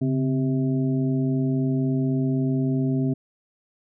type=harmonic tone with a mistuned harmonic; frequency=130.81 Hz; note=C3; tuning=in tune; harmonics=1 / 2 / 3 / 5; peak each=-23 / -23 / -32 / -38 dBFS; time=0.01-3.14 s; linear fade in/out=10 ms; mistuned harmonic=1; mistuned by=+93 cents; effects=none